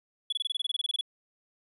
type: tone bursts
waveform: triangle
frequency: 3400 Hz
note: G#7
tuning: 40 cents sharp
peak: -25 dBFS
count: 15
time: 0.3-1.011 s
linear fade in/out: 5 ms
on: 25 ms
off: 24 ms
effects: resampled to 32000 Hz + 11-bit